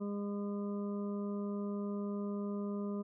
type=harmonic tone; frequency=203.3 Hz; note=G#3; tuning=37 cents flat; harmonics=1 / 2 / 3 / 5 / 6; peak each=-36 / -42 / -49 / -54 / -53 dBFS; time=0-3.03 s; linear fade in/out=20 ms; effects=none